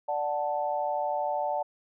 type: chord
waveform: sine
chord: D major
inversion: none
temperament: equal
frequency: 587.3 / 740 / 880 Hz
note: D5 / F#5 / A5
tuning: 0 / 0 / 0 cents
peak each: -31 dBFS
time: 0.08-1.63 s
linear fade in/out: 10 ms
effects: none